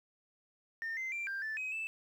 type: tone with pitch steps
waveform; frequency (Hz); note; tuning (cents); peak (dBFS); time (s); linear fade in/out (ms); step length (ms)
sine; 1816 / 2073 / 2361 / 1587 / 1757 / 2531 / 2636; A#6 / C7 / D7 / G6 / A6 / D#7 / E7; -46 / -17 / +9 / +21 / -3 / +29 / -1; -34; 0.82-1.87; 0; 150
effects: tanh soft clip ceiling -33 dBFS + 11-bit